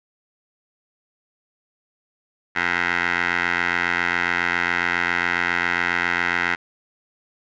15% pulse tone with band-pass filter, 87.31 Hz, F2, in tune, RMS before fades -22 dBFS, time 2.55-6.56 s, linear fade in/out 20 ms, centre 1800 Hz, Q 4, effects resampled to 16000 Hz

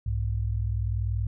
sine tone pair together, 62.5 / 103.15 Hz, B1 / G#2, +21 / -11 cents, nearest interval major sixth, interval 868 cents, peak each -28 / -27 dBFS, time 0.06-1.27 s, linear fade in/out 5 ms, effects none

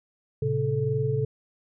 sine tone cluster, 113.8 / 135.9 / 436.6 Hz, A#2 / C#3 / A4, -41 / -34 / -13 cents, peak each -29 / -26 / -27 dBFS, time 0.42-1.25 s, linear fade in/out 5 ms, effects none

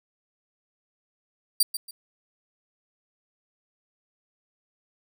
15% pulse tone with echo, 4699 Hz, D8, in tune, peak -10 dBFS, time 1.6-1.63 s, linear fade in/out 5 ms, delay 140 ms, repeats 2, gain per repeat -11 dB, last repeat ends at 1.91 s, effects none

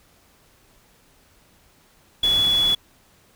sine tone in noise, 3400 Hz, G#7, 40 cents sharp, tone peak -16 dBFS, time 2.23-2.75 s, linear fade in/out 5 ms, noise pink, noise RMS -32 dBFS, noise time 2.23-2.75 s, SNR +13 dB, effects pink hiss -57 dBFS RMS until 3.35 s

